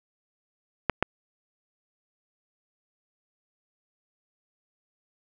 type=clicks; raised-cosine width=0.5 ms; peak=-6 dBFS; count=2; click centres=0.897 / 1.026 s; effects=none